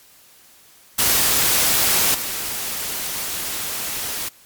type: noise with level steps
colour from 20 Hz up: white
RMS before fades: -17 / -26 dBFS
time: 0.98-4.29 s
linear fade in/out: 10 ms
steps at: 2.14 s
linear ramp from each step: 10 ms
effects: white hiss -50 dBFS RMS until 4.45 s + MP3 96 kbps